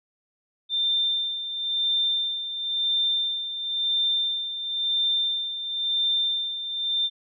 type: tone with tremolo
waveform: sine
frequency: 3585 Hz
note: A7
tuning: 32 cents sharp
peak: -20 dBFS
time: 0.69-7.1 s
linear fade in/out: 50 ms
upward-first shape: sine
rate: 0.97 Hz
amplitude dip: 65%
effects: none